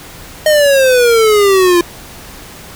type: exponential sweep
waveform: square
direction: down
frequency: 622.3 to 342.3 Hz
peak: -7 dBFS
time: 0.46-1.81 s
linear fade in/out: 2 ms
effects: pink hiss -33 dBFS RMS until 2.75 s